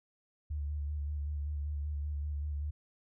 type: tone with vibrato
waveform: sine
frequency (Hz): 73.42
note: D2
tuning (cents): 0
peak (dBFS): -33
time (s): 0.5-2.71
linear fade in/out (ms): 10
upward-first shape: square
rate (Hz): 5.2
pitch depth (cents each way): 30
effects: none